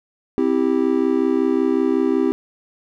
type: chord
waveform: triangle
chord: C major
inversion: none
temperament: just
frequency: 261.6 / 327 / 392.4 Hz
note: C4 / E4 / G4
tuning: 0 / -14 / +2 cents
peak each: -18 dBFS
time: 0.38-2.32 s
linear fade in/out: 0 ms
effects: none